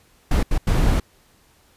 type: noise bursts at uneven times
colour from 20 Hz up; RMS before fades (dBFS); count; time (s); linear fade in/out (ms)
brown; -17; 3; 0.31-0.43 / 0.51-0.58 / 0.67-1; 5
effects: pink hiss -57 dBFS RMS until 1.76 s + resampled to 32000 Hz